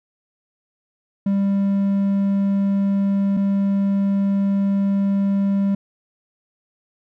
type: tone pair in turn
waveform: triangle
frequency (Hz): 197.8 / 197.8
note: G3 / G3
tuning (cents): +16 / +16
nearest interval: unison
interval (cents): 0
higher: neither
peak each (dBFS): -14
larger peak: neither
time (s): 1.26-3.37 / 3.37-5.75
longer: second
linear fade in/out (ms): 5
effects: none